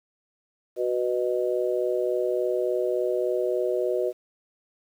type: harmonic tone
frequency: 123.47 Hz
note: B2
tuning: in tune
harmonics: 3 / 4 / 5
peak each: -26 / -27 / -28 dBFS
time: 0.76-4.13 s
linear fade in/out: 50 ms
effects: 9-bit